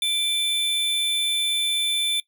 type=tone pair together; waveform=square; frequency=2349 / 3524 Hz; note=D7 / A7; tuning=0 / +2 cents; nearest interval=perfect fifth; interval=702 cents; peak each=-33 / -21 dBFS; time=0.02-2.2 s; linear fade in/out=2 ms; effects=noise-tail reverb RT60 0.1 s tail -20 dB re dry